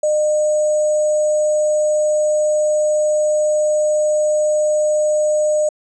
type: tone with sample-and-hold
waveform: sine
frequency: 607 Hz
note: D#5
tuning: 43 cents flat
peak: -13 dBFS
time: 0.03-5.69 s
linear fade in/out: 5 ms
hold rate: 7350 Hz
effects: resampled to 24000 Hz